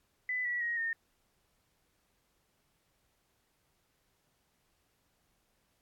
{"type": "tone with pitch steps", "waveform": "sine", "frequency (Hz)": [2000, 1941.9, 1885.6, 1830.8], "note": ["B6", "B6", "A#6", "A#6"], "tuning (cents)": [21, -30, 19, -32], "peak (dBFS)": -31, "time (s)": [0.29, 0.93], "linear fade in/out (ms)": 2, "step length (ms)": 160, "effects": ["pink hiss -75 dBFS RMS until 5.81 s", "AAC 64 kbps"]}